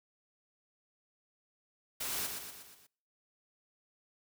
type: noise with echo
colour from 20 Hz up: white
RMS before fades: -37 dBFS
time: 2-2.27 s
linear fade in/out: 10 ms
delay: 120 ms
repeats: 5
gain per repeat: -5 dB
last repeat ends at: 2.87 s
effects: noise-tail reverb RT60 0.6 s tail -26 dB re dry